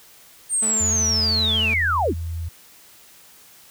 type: linear sweep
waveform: sine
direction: down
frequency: 8870 to 104.9 Hz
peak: -18 dBFS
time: 0.49-2.15 s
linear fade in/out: 50 ms
type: tone with vibrato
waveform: sawtooth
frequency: 219.3 Hz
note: A3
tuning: 6 cents flat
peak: -25 dBFS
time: 0.62-1.74 s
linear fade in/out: 5 ms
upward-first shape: sine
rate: 13 Hz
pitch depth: 21 cents each way
type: tone with pitch glide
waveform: sine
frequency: 84.3 to 82.95 Hz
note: E2 to E2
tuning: +39 to +11 cents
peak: -25 dBFS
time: 0.8-2.49 s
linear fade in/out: 10 ms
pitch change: -28 cents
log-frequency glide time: 1.15-2.22 s
effects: white hiss -49 dBFS RMS until 3.7 s